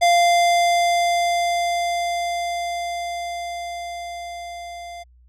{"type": "tone with level ramp", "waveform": "square", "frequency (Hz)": 694, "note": "F5", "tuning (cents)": -11, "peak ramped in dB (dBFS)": [-13, -34], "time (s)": [0.01, 5.04], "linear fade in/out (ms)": 20, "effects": ["added 61 Hz sine -49 dBFS peak until 5.28 s", "low-pass 9000 Hz 12 dB/octave"]}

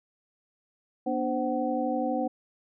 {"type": "tone cluster", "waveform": "sine", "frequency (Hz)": [242.4, 294.4, 520, 752], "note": ["B3", "D4", "C5", "F#5"], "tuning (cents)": [-32, 4, -11, 28], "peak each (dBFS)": -31, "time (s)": [1.06, 2.28], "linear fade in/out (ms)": 10, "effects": []}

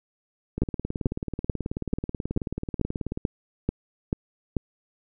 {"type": "two click trains", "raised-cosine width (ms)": 3, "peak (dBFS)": [-10, -16], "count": [10, 49], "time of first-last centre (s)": [[0.62, 4.567], [0.58, 3.175]], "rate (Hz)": [2.28, 18.5], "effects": []}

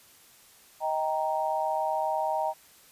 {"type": "chord", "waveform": "sine", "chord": "Eb major", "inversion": "none", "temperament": "equal with one note detuned", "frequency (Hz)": [628.4, 784, 932.3], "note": ["Eb5", "G5", "Bb5"], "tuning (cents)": [17, 0, 0], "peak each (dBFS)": -30, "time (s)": [0.8, 2.54], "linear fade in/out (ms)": 50, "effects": ["white hiss -56 dBFS RMS until 2.91 s", "resampled to 32000 Hz"]}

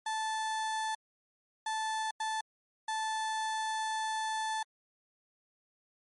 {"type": "tone bursts at uneven times", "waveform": "35% pulse", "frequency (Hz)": 876, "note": "A5", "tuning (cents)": -8, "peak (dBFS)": -30, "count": 4, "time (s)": [[0.06, 0.95], [1.66, 2.11], [2.2, 2.41], [2.88, 4.63]], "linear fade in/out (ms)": 5, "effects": ["MP3 48 kbps"]}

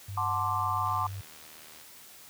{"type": "tone with vibrato", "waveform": "sine", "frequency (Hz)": 98, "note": "G2", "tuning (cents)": 0, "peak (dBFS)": -35, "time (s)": [0.08, 1.21], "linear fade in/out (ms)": 5, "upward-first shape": "sine", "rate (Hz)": 2.8, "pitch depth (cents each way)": 13}
{"type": "chord", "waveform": "sine", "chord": "D dominant seventh", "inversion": "first", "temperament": "equal", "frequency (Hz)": [740, 880, 1046.5, 1174.7], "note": ["F#5", "A5", "C6", "D6"], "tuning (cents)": [0, 0, 0, 0], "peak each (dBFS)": [-36, -34, -31, -31], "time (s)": [0.17, 1.07], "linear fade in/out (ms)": 5}
{"type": "click train", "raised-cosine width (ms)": 0.2, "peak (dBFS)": -34, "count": 75, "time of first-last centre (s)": [0.86, 1.812], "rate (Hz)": 77.7}
{"effects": ["white hiss -51 dBFS RMS until 2.29 s", "high-pass 60 Hz 12 dB/octave"]}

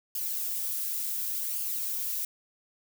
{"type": "noise with flanger", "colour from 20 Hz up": "violet", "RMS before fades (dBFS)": -32, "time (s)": [0.15, 2.25], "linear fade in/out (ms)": 2, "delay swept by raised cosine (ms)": [0.52, 3.32], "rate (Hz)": 0.69, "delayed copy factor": -0.5, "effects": []}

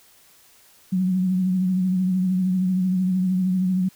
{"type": "tone with vibrato", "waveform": "sine", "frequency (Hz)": 185, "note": "F#3", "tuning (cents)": 0, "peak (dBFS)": -18, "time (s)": [0.92, 3.89], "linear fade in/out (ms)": 10, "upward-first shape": "triangle", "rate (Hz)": 13, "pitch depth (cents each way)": 50, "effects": ["white hiss -54 dBFS RMS until 3.95 s"]}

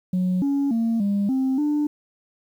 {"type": "tone with pitch steps", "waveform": "sine", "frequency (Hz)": [182.9, 280.1, 228.5, 201.2, 263.4, 296.5], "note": ["F#3", "C#4", "A#3", "G3", "C4", "D4"], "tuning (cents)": [-20, 18, -34, 45, 12, 17], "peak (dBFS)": -17, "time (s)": [0.13, 1.87], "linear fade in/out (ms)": 5, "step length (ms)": 290, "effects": ["tanh soft clip ceiling -17 dBFS", "9-bit"]}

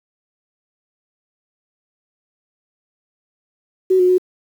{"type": "tone with pitch steps", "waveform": "sine", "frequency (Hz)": [374.4, 363.2, 366.6], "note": ["F#4", "F#4", "F#4"], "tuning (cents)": [20, -32, -16], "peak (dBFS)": -10, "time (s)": [3.9, 4.182], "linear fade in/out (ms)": 10, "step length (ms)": 94, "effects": ["7-bit"]}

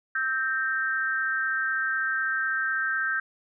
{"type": "tone with amplitude modulation", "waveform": "sine", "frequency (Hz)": 1568, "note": "G6", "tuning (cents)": 0, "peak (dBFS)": -20, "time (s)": [0.15, 3.2], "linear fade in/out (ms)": 5, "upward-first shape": "sine", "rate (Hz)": 264, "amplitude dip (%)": 90, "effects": []}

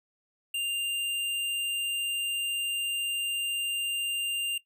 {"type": "tone with hard clipping", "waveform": "sine", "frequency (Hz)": 2794, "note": "F7", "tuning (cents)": 0, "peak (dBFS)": -29, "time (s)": [0.54, 4.58], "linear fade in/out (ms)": 5, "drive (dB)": 12, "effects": ["noise-tail reverb RT60 0.1 s tail -17 dB re dry"]}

